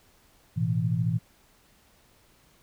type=chord; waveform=sine; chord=A suspended second; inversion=none; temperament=equal; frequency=110 / 123.47 / 164.81 Hz; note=A2 / B2 / E3; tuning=0 / 0 / 0 cents; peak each=-28 / -28 / -27 dBFS; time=0.56-1.19 s; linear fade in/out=20 ms; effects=pink hiss -61 dBFS RMS until 2.62 s